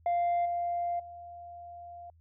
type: tone with level steps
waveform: sine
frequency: 696 Hz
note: F5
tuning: 6 cents flat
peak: -23 / -28 / -43 dBFS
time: 0.06-2.1 s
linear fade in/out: 2 ms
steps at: 0.45 / 0.99 s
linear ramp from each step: 10 ms
effects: tanh soft clip ceiling -24 dBFS + added 82 Hz sine -58 dBFS peak until 2.2 s